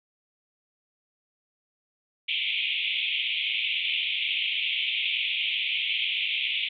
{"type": "band-pass noise", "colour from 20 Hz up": "white", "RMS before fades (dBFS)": -28, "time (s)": [2.28, 6.69], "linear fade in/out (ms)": 10, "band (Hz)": [2200, 3500], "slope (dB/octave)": 96, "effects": []}